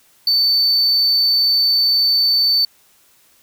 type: tone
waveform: triangle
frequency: 4531 Hz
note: C#8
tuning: 37 cents sharp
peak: -11 dBFS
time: 0.27-2.65 s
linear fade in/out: 2 ms
effects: white hiss -54 dBFS RMS until 3.42 s